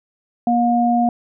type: tone pair together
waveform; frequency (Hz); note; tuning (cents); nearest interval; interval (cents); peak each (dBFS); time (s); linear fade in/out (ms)
sine; 238.4 / 714.4; A#3 / F5; +39 / +39; octave + perfect fifth; 1900; -16; 0.47-1.09; 2
effects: none